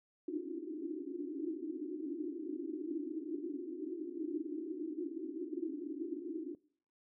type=band-pass noise; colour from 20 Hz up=white; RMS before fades=-41 dBFS; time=0.28-6.55 s; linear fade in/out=2 ms; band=280 to 360 Hz; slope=96 dB/octave; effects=noise-tail reverb RT60 0.6 s tail -23 dB re dry